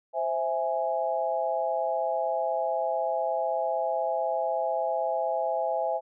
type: chord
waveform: sine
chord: C augmented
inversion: none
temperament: equal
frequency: 523.3 / 659.3 / 830.6 Hz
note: C5 / E5 / G#5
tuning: 0 / 0 / 0 cents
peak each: -31 / -28 / -30 dBFS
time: 0.13-6.01 s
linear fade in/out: 50 ms
effects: none